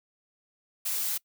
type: noise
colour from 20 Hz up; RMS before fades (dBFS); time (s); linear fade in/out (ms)
blue; -30; 0.85-1.18; 10
effects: noise-tail reverb RT60 0.1 s tail -24 dB re dry